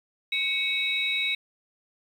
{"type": "tone cluster", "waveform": "sine", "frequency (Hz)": [2229, 2580, 3820], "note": ["C#7", "E7", "A#7"], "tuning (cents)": [9, -38, 42], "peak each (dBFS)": [-28, -29, -27], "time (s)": [0.32, 1.35], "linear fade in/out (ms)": 5, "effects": ["tanh soft clip ceiling -15 dBFS", "9-bit"]}